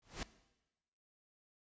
pink noise with exponential growth, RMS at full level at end -37 dBFS, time 0.02-0.23 s, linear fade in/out 2 ms, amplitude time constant 45 ms, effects noise-tail reverb RT60 1.0 s tail -17 dB re dry + resampled to 16000 Hz

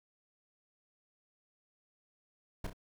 brown noise with echo, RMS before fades -36 dBFS, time 2.64-2.67 s, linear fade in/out 5 ms, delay 31 ms, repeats 2, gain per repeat -7 dB, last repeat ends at 2.732 s, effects none

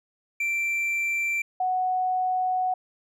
triangle / sine tone pair in turn, 2349 / 739.9 Hz, D7 / F#5, 0 / 0 cents, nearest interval octave + minor sixth, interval 2000 cents, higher first, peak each -22 dBFS, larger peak neither, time 0.4-1.42 / 1.6-2.74 s, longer second, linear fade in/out 5 ms, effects none

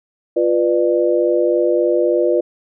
sine chord, B diminished, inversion second, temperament equal with one note detuned, 349.2 / 493.9 / 597.3 Hz, F4 / B4 / D5, 0 / 0 / +29 cents, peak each -16 / -17 / -18 dBFS, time 0.36-2.41 s, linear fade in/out 10 ms, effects none

